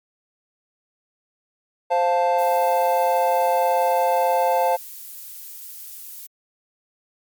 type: chord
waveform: triangle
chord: F major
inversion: second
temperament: equal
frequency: 523.3 / 698.5 / 880 Hz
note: C5 / F5 / A5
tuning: 0 / 0 / 0 cents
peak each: -19 dBFS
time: 1.9-4.77 s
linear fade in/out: 20 ms
type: noise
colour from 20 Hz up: violet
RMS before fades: -37 dBFS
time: 2.38-6.27 s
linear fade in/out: 10 ms
effects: MP3 96 kbps